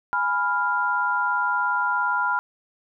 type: chord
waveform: sine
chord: F diminished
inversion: first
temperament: equal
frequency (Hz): 830.6 / 987.8 / 1396.9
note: Ab5 / Cb6 / F6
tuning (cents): 0 / 0 / 0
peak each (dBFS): -29 / -24 / -23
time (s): 0.13-2.39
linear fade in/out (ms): 0
effects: none